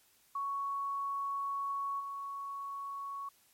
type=tone with level steps; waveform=sine; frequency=1113 Hz; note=C#6; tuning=7 cents sharp; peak=-33 / -38 dBFS; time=0.35-3.29 s; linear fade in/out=5 ms; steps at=1.99 s; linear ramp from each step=20 ms; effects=white hiss -67 dBFS RMS until 3.53 s + MP3 64 kbps